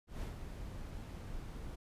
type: noise with ADSR envelope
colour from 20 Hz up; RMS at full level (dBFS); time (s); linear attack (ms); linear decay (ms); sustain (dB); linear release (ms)
brown; -39; 0.07-1.76; 150; 110; -6; 12
effects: resampled to 32000 Hz